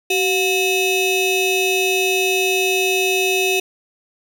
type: ring-modulated tone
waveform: 35% pulse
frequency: 1100 Hz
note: C#6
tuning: 14 cents flat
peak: -11 dBFS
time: 0.1-3.6 s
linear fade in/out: 5 ms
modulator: 1480 Hz
effects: none